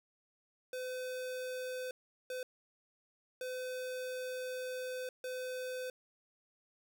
square tone bursts at uneven times, 508 Hz, B4, 49 cents sharp, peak -39 dBFS, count 4, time 0.73-1.91 / 2.3-2.43 / 3.41-5.09 / 5.24-5.9 s, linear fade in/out 2 ms, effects none

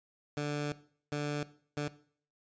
15% pulse tone bursts at uneven times, 146.83 Hz, D3, in tune, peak -26 dBFS, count 3, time 0.37-0.72 / 1.12-1.43 / 1.77-1.88 s, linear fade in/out 2 ms, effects noise-tail reverb RT60 0.5 s tail -17 dB re dry + resampled to 16000 Hz

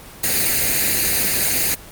white noise with comb filter, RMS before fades -18 dBFS, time 0.23-1.75 s, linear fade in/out 10 ms, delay 0.45 ms, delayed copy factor +0.7, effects pink hiss -39 dBFS RMS until 1.91 s + Opus 24 kbps

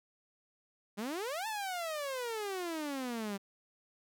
sawtooth exponential two-way sweep, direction up then down, 193.6 to 899 to 193.6 Hz, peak -32 dBFS, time 0.97-3.38 s, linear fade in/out 20 ms, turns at 1.47 s, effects none

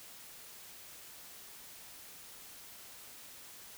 silence, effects white hiss -52 dBFS RMS until 3.77 s

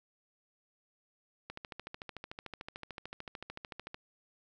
click train, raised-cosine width 0.3 ms, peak -26 dBFS, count 34, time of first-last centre 1.5-3.944 s, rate 13.5 Hz, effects none

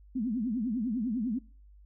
sine tone with vibrato, 233.1 Hz, A#3, in tune, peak -28 dBFS, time 0.15-1.39 s, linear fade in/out 10 ms, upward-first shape triangle, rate 10 Hz, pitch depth 280 cents each way, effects noise-tail reverb RT60 0.4 s tail -23 dB re dry + added 50 Hz sine -52 dBFS peak until 1.85 s

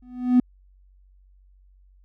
triangle tone with exponential growth, 249 Hz, B3, 14 cents sharp, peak -7 dBFS, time 0.02-0.4 s, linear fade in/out 5 ms, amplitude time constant 81 ms, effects tanh soft clip ceiling -8 dBFS + added 47 Hz sine -52 dBFS peak until 2.04 s

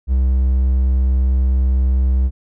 triangle tone, 64.6 Hz, C2, 21 cents flat, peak -10 dBFS, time 0.07-2.31 s, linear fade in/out 50 ms, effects none

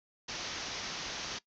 white low-pass noise, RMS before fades -40 dBFS, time 0.28-1.39 s, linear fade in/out 10 ms, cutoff 6400 Hz, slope 96 dB/octave, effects noise-tail reverb RT60 0.1 s tail -19 dB re dry

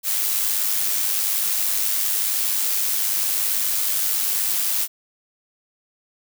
blue noise with amplitude modulation, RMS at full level -20 dBFS, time 0.03-4.88 s, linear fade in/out 50 ms, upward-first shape sine, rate 101 Hz, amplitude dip 40%, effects none

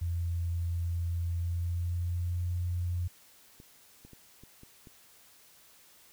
sine tone with pitch glide, 85.4 to 88.11 Hz, F2 to F2, -38 to +16 cents, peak -29 dBFS, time 0.01-3.08 s, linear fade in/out 10 ms, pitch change +54 cents, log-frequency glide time 1.25-2.52 s
clicks, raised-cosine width 3 ms, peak -38 dBFS, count 6, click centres 3.601 / 4.05 / 4.133 / 4.436 / 4.634 / 4.872 s
effects white hiss -59 dBFS RMS until 6.12 s

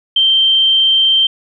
sine tone, 3136 Hz, G7, in tune, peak -8 dBFS, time 0.16-1.27 s, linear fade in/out 5 ms, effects none

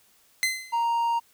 sawtooth tone with exponential decay, 2056 Hz, C7, 31 cents flat, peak -16 dBFS, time 0.43-0.84 s, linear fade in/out 0 ms, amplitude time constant 89 ms
triangle tone, 932.3 Hz, A#5, in tune, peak -20 dBFS, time 0.72-1.2 s, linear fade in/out 20 ms
effects white hiss -61 dBFS RMS until 1.33 s

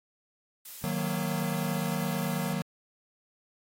blue noise, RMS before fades -43 dBFS, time 0.65-2.53 s, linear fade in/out 5 ms
square chord, D# minor, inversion none, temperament equal, 155.56 / 185 / 233.1 Hz, D#3 / F#3 / A#3, 0 / 0 / 0 cents, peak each -34 / -33 / -36 dBFS, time 0.84-2.62 s, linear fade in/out 0 ms
effects AAC 48 kbps

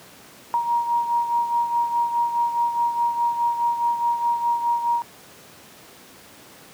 sine beating tone pair, 944 / 948.8 Hz, A#5 / A#5, +22 / +30 cents, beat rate 4.8 Hz, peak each -20 / -27 dBFS, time 0.54-5.02 s, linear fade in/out 0 ms, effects pink hiss -46 dBFS RMS until 6.73 s + high-pass 150 Hz 12 dB/octave

